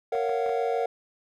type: chord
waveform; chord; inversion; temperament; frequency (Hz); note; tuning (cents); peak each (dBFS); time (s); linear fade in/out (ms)
triangle; Gb major seventh; first; just; 462.5 / 555 / 693.7 / 740; Bb4 / Db5 / F5 / Gb5; -14 / +2 / -12 / 0; -25 / -30 / -30 / -28; 0.12-0.86; 5
type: clicks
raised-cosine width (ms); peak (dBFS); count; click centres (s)
0.5; -28; 4; 0.152 / 0.294 / 0.463 / 0.493
effects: none